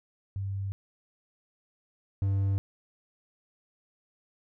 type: tone pair in turn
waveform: sine / triangle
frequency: 98 / 98 Hz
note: G2 / G2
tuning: 0 / 0 cents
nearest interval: unison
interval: 0 cents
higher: neither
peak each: -30 / -22 dBFS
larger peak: second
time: 0.36-0.72 / 2.22-2.58 s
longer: neither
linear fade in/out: 0 ms
effects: none